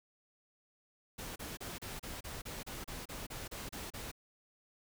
pink noise bursts, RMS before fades -44 dBFS, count 14, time 1.18-4.116 s, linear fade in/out 10 ms, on 180 ms, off 32 ms, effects none

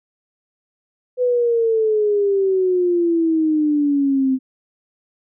sine exponential sweep, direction down, 503 to 258.9 Hz, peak -14 dBFS, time 1.17-4.39 s, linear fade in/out 50 ms, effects none

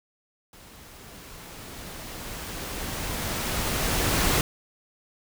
pink noise with level ramp, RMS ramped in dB -49 to -22 dBFS, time 0.53-4.41 s, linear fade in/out 2 ms, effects none

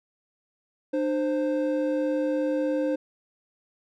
triangle tone pair together, 301.4 / 523.3 Hz, D4 / C5, +45 / 0 cents, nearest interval minor seventh, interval 955 cents, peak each -24 dBFS, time 0.93-2.96 s, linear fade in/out 10 ms, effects none

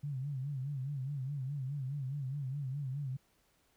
sine tone with vibrato, 137.2 Hz, C#3, 17 cents flat, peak -35 dBFS, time 0.03-3.17 s, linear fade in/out 10 ms, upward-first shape sine, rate 4.8 Hz, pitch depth 120 cents each way, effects pink hiss -72 dBFS RMS until 3.76 s

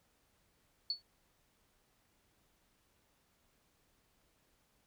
sine tone with exponential decay, 4435 Hz, C#8, in tune, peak -29 dBFS, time 0.9-1.02 s, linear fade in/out 2 ms, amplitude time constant 25 ms, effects pink hiss -74 dBFS RMS until 4.86 s

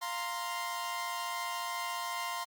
sawtooth chord, F suspended fourth, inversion none, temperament equal, 698.5 / 932.3 / 1046.5 Hz, F5 / Bb5 / C6, 0 / 0 / 0 cents, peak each -38 / -37 / -33 dBFS, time 0.01-2.45 s, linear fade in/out 20 ms, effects Opus 48 kbps

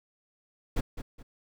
brown noise with echo, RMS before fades -27 dBFS, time 0.76-0.81 s, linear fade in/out 10 ms, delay 210 ms, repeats 2, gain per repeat -10 dB, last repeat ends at 1.23 s, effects none

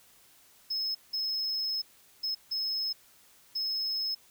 triangle tone bursts at uneven times, 5180 Hz, E8, 31 cents flat, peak -28 dBFS, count 5, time 0.7-0.95 / 1.13-1.82 / 2.23-2.35 / 2.51-2.93 / 3.55-4.15 s, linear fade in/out 10 ms, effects white hiss -60 dBFS RMS until 4.3 s

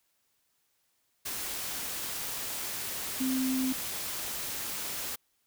sine tone in noise, 260.3 Hz, C4, 9 cents flat, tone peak -27 dBFS, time 3.2-3.73 s, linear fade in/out 10 ms, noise white, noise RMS -36 dBFS, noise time 1.25-5.16 s, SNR +6 dB, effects white hiss -74 dBFS RMS until 5.46 s

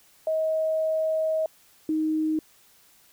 sine tone pair in turn, 634 / 312.6 Hz, D#5 / D#4, +32 / +8 cents, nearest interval octave, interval 1224 cents, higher first, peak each -22 dBFS, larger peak neither, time 0.27-1.46 / 1.89-2.39 s, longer first, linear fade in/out 2 ms, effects white hiss -58 dBFS RMS until 3.12 s

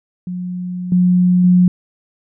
sine tone with level steps, 180 Hz, F#3, 47 cents flat, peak -21 / -9 / -7 dBFS, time 0.27-1.68 s, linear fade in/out 2 ms, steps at 0.92 / 1.44 s, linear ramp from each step 2 ms, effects none

